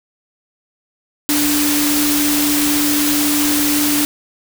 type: tone in noise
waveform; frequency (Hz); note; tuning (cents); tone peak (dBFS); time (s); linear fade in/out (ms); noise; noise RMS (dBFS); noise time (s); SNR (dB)
sine; 293.7; D4; 0; -16; 1.29-4.05; 0; white; -18; 1.29-4.05; -1
effects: none